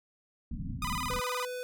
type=low-pass noise; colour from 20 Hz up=pink; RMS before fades=-37 dBFS; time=0.51-1.2 s; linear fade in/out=5 ms; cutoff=270 Hz; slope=96 dB/octave
type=tone with vibrato; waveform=sawtooth; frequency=1108.7 Hz; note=C#6; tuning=in tune; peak=-29 dBFS; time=0.82-1.45 s; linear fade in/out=2 ms; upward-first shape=square; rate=19 Hz; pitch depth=180 cents each way
type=tone; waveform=square; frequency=498.7 Hz; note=B4; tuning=17 cents sharp; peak=-36 dBFS; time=1.1-1.63 s; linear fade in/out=0 ms
effects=none